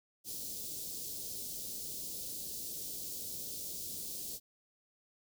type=band-stop noise; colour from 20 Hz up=white; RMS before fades=-42 dBFS; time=0.24-4.4 s; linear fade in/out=50 ms; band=510 to 4100 Hz; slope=24 dB/octave; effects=none